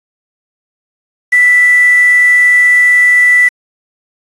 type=tone with quantisation; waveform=sine; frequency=1975.5 Hz; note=B6; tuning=in tune; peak=-4 dBFS; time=1.32-3.49 s; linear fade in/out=10 ms; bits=4; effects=AAC 32 kbps